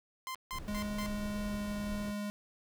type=tone bursts; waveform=sawtooth; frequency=1041 Hz; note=C6; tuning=9 cents flat; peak=-34 dBFS; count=4; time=0.27-1.062 s; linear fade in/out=0 ms; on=78 ms; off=160 ms
type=clicks; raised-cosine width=0.3 ms; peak=-43 / -36 dBFS; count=2; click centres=0.356 / 0.852 s
type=noise; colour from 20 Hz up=brown; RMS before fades=-43 dBFS; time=0.51-2.14 s; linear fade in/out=50 ms
type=tone with pitch glide; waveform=square; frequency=207.7 to 206.3 Hz; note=G#3 to G#3; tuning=0 to -11 cents; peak=-36 dBFS; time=0.68-2.3 s; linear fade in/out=0 ms; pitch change=-11 cents; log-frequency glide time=0.94-1.63 s
effects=none